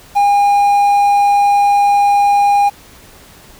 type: tone with quantisation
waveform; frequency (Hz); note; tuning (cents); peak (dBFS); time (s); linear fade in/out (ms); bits
triangle; 811; G#5; -41; -6; 0.15-2.7; 20; 6
effects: pink hiss -41 dBFS RMS until 3.59 s